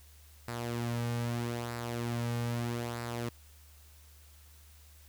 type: tone with flanger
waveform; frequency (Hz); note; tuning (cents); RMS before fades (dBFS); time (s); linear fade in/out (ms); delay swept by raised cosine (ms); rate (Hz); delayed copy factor
sawtooth; 118.6; A#2; +30; -35; 0.48-3.29; 0; 0.31 to 3.01; 0.79; -0.5
effects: added 74 Hz sine -55 dBFS peak until 5.08 s + white hiss -61 dBFS RMS until 5.08 s